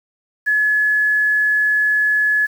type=tone; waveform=sine; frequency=1704 Hz; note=G#6; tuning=44 cents sharp; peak=-13 dBFS; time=0.46-2.47 s; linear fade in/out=20 ms; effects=7-bit